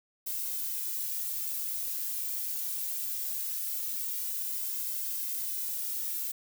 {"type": "noise with flanger", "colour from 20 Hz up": "violet", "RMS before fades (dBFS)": -34, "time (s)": [0.26, 6.32], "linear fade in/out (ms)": 10, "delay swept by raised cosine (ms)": [1.9, 2.57], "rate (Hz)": 0.21, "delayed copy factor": 0.8, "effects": []}